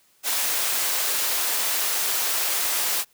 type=high-pass noise; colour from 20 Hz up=white; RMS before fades=-24 dBFS; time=0.23-3.05 s; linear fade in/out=50 ms; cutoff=460 Hz; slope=12 dB/octave; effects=white hiss -61 dBFS RMS until 3.13 s